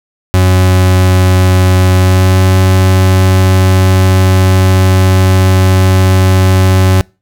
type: tone with pitch glide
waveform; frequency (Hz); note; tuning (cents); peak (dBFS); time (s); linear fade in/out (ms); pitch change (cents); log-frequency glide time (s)
40% pulse; 92.5 to 93.85; F#2 to F#2; 0 to +25; -4; 0.34-7.01; 0; +25; 1.94-2.43
effects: noise-tail reverb RT60 0.3 s tail -25 dB re dry